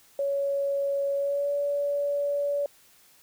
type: tone with pitch glide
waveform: sine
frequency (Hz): 559 to 572.1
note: C#5 to D5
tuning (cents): +14 to -45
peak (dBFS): -24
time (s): 0.19-2.66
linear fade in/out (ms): 2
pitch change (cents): +41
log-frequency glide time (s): 1.15-1.52
effects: white hiss -58 dBFS RMS until 3.22 s